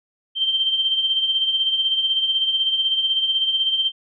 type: tone with tremolo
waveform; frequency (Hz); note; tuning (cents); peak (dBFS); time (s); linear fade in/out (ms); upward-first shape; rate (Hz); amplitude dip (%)
sine; 3136; G7; 0; -15; 0.35-3.92; 50; sine; 16; 55
effects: none